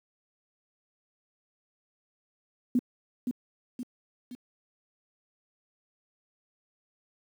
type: tone with echo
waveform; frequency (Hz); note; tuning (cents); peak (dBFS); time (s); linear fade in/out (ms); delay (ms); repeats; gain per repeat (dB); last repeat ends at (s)
sine; 246.9; B3; 0; -20; 2.75-2.79; 2; 520; 3; -6; 4.35
effects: high-pass 150 Hz 12 dB/octave + 9-bit